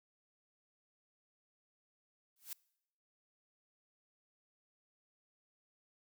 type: noise with exponential growth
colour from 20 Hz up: blue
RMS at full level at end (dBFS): -40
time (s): 2.36-2.53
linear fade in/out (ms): 2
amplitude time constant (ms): 35
effects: noise-tail reverb RT60 0.8 s tail -24 dB re dry